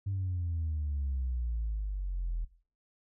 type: exponential sweep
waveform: sine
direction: down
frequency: 100 to 40.29 Hz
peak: -29 dBFS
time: 0.06-2.45 s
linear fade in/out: 10 ms
effects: noise-tail reverb RT60 0.4 s tail -17 dB re dry + tanh soft clip ceiling -27 dBFS